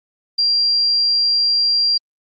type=tone; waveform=sine; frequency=4753 Hz; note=D8; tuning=20 cents sharp; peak=-13 dBFS; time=0.38-1.98 s; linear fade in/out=10 ms; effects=Opus 32 kbps